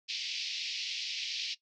white band-pass noise, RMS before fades -37 dBFS, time 0.08-1.55 s, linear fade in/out 20 ms, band 2300 to 5300 Hz, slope 48 dB/octave, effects noise-tail reverb RT60 0.1 s tail -17 dB re dry

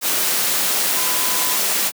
sine tone in noise, 1007 Hz, B5, 33 cents sharp, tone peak -29 dBFS, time 0.93-1.59 s, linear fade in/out 50 ms, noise white, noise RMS -19 dBFS, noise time 0.01-1.92 s, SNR -13 dB, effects high-pass 200 Hz 12 dB/octave

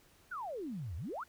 sine exponential two-way sweep, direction down then up, 1568 to 73.42 to 1568 Hz, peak -38 dBFS, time 0.31-1.24 s, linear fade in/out 10 ms, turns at 0.96 s, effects pink hiss -65 dBFS RMS until 1.28 s

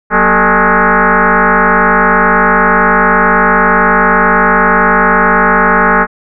sine tone with frequency modulation, 185.5 Hz, F#3, 5 cents sharp, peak -5 dBFS, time 0.1-6.07 s, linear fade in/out 50 ms, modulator 211 Hz, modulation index 7.6, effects none

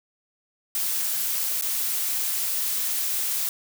blue noise with dropouts, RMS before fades -26 dBFS, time 0.75-3.49 s, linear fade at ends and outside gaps 1 ms, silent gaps 1.612-1.622 s, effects none

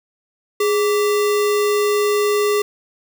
sine tone with sample-and-hold, 415.3 Hz, G#4, in tune, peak -14 dBFS, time 0.6-2.62 s, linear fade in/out 5 ms, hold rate 1575 Hz, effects none

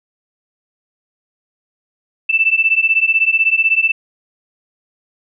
sine beating tone pair, 2644 / 2660 Hz, E7 / E7, +5 / +15 cents, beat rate 16 Hz, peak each -14 dBFS, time 2.29-3.92 s, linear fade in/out 10 ms, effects none

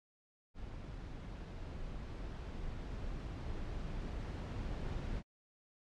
brown noise with level ramp, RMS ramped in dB -46 to -39 dBFS, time 0.54-5.23 s, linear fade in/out 50 ms, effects low-pass 5000 Hz 12 dB/octave + MP3 64 kbps

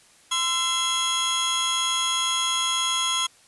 sawtooth tone cluster, 1032 / 1340 / 3319 Hz, C6 / E6 / G#7, -24 / +28 / -2 cents, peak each -25 / -27 / -20 dBFS, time 0.31-3.27 s, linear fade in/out 10 ms, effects white hiss -55 dBFS RMS until 3.47 s + resampled to 24000 Hz

